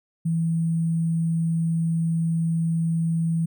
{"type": "tone with sample-and-hold", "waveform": "sine", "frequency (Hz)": 164.81, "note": "E3", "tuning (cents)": 0, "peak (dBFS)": -20, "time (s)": [0.25, 3.46], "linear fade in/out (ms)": 10, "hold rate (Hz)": 8820, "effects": []}